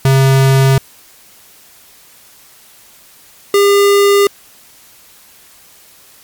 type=tone pair in turn; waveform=square; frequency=134.4 / 402.7 Hz; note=C3 / G4; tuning=+47 / +47 cents; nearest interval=octave + perfect fifth; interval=1900 cents; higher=second; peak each=-7 dBFS; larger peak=neither; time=0.05-0.78 / 3.54-4.27 s; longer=neither; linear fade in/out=2 ms; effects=white hiss -43 dBFS RMS until 6.23 s + MP3 96 kbps